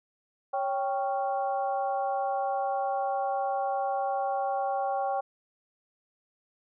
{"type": "harmonic tone with a mistuned harmonic", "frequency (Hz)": 277.2, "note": "C#4", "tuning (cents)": 0, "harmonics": [2, 3, 4, 5], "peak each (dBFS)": [-32, -28, -38, -44], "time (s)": [0.53, 5.21], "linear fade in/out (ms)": 10, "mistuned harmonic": 3, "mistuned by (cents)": -97, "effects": []}